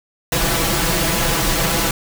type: noise with comb filter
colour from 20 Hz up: pink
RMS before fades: -18 dBFS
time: 0.32-1.91 s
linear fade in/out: 2 ms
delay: 6 ms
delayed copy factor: +0.85
effects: none